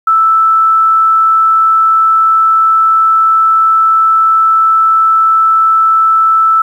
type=tone; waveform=sine; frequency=1318.5 Hz; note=E6; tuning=in tune; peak=-5 dBFS; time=0.07-6.62 s; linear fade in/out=5 ms; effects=7-bit